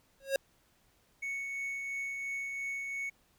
square tone with exponential growth, 544 Hz, C#5, 33 cents flat, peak -24 dBFS, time 0.2-0.36 s, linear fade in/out 2 ms, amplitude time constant 34 ms
triangle tone with tremolo, 2217 Hz, C#7, in tune, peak -32 dBFS, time 1.22-3.1 s, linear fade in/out 10 ms, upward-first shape triangle, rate 2.9 Hz, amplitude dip 30%
effects pink hiss -69 dBFS RMS until 3.38 s

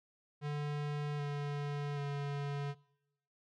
square tone with pitch steps, 146.83 / 144.64 / 142.49 Hz, D3 / D3 / C#3, 0 / -26 / +48 cents, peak -36 dBFS, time 0.41-2.75 s, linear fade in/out 50 ms, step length 780 ms, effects noise-tail reverb RT60 0.9 s tail -23 dB re dry + low-pass 4000 Hz 12 dB/octave

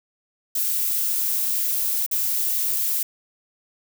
violet noise with dropouts, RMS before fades -23 dBFS, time 0.55-3.03 s, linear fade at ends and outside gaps 5 ms, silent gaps 2.064-2.112 s, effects none

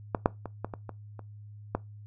clicks, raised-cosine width 1 ms, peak -12 / -6 / -22 / -18 / -22 / -24 / -29 / -13 dBFS, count 8, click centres 0.148 / 0.259 / 0.457 / 0.646 / 0.738 / 0.893 / 1.193 / 1.75 s, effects noise-tail reverb RT60 0.2 s tail -21 dB re dry + added 104 Hz sine -44 dBFS peak until 2.06 s

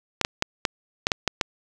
clicks, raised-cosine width 0.2 ms, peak -3 dBFS, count 8, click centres 0.213 / 0.249 / 0.424 / 0.652 / 1.069 / 1.118 / 1.277 / 1.412 s, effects none

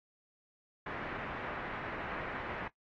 white low-pass noise, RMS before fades -41 dBFS, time 0.86-2.68 s, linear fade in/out 5 ms, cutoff 1900 Hz, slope 24 dB/octave, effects noise-tail reverb RT60 0.1 s tail -18 dB re dry + AAC 32 kbps

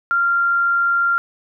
sine tone, 1387 Hz, F6, 12 cents flat, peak -14 dBFS, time 0.11-1.18 s, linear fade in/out 0 ms, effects none

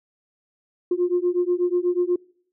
sine beating tone pair, 351.2 / 359.4 Hz, F4 / F4, +10 / +50 cents, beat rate 8.2 Hz, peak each -21 dBFS, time 0.91-2.16 s, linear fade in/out 5 ms, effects noise-tail reverb RT60 0.6 s tail -25 dB re dry + tanh soft clip ceiling -12 dBFS

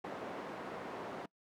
white band-pass noise, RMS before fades -44 dBFS, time 0.04-1.26 s, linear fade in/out 5 ms, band 190 to 870 Hz, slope 12 dB/octave, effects noise-tail reverb RT60 0.1 s tail -24 dB re dry

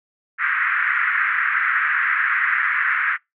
white band-pass noise, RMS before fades -20 dBFS, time 0.38-3.18 s, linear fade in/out 50 ms, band 1300 to 2000 Hz, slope 48 dB/octave, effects noise-tail reverb RT60 0.2 s tail -26 dB re dry

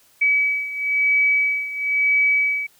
sine beating tone pair, 2282 / 2283 Hz, C#7 / D7, +50 / -50 cents, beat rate 1 Hz, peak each -18 / -22 dBFS, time 0.21-2.67 s, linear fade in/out 10 ms, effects white hiss -56 dBFS RMS until 2.79 s

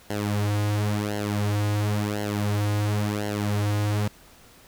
sawtooth tone with flanger, 103.83 Hz, G#2, in tune, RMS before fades -25 dBFS, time 0.1-4.08 s, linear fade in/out 5 ms, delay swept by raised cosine 0.82 to 5.22 ms, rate 0.95 Hz, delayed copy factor -0.8, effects pink hiss -52 dBFS RMS until 4.67 s

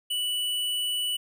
sine tone with hard clipping, 2960 Hz, F#7, in tune, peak -27 dBFS, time 0.1-1.17 s, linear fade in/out 10 ms, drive 15 dB, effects none

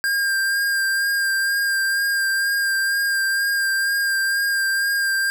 square tone with vibrato, 1600 Hz, G6, 35 cents sharp, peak -19 dBFS, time 0.04-5.3 s, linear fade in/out 0 ms, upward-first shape sine, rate 2.1 Hz, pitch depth 20 cents each way, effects none

